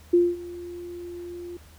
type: tone with ADSR envelope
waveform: sine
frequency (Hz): 349.2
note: F4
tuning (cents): 0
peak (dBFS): -13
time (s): 0.13-1.57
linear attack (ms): 9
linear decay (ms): 220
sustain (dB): -21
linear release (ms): 4
effects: added 77 Hz sine -49 dBFS peak until 1.78 s + pink hiss -54 dBFS RMS until 1.78 s